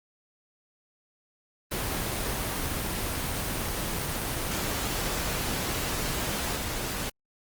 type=noise with level steps; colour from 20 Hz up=pink; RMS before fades=-30 / -32 dBFS; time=1.71-7.1 s; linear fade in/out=10 ms; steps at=6.56 s; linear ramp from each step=5 ms; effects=Opus 24 kbps